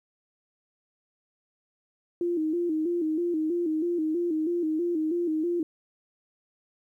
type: tone with vibrato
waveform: sine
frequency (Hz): 329.6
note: E4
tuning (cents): 0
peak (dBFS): -24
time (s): 2.21-5.63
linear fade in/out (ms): 2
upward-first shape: square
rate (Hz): 3.1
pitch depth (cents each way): 91
effects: 11-bit